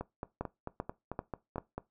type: two click trains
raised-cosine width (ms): 1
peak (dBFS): -23 / -20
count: 9 / 4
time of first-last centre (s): 0.01-1.78 / 0.41-1.582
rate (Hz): 4.52 / 2.56
effects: noise-tail reverb RT60 0.2 s tail -19 dB re dry